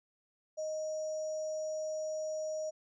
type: tone with sample-and-hold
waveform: sine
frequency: 622.3 Hz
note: D#5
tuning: in tune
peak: -34 dBFS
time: 0.57-2.71 s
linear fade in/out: 20 ms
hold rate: 6300 Hz
effects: resampled to 16000 Hz